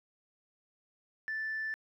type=tone; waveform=sine; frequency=1760 Hz; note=A6; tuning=in tune; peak=-32 dBFS; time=1.28-1.74 s; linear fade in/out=0 ms; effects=tanh soft clip ceiling -30 dBFS + 12-bit